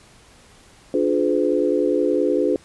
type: chord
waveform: sine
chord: D diminished seventh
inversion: none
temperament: just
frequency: 293.7 / 352.4 / 422.9 / 507.5 Hz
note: D4 / F4 / Ab4 / Cb5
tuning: 0 / +16 / +31 / +47 cents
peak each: -22 dBFS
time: 0.94-2.56 s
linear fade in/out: 2 ms
effects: pink hiss -50 dBFS RMS until 2.64 s + resampled to 24000 Hz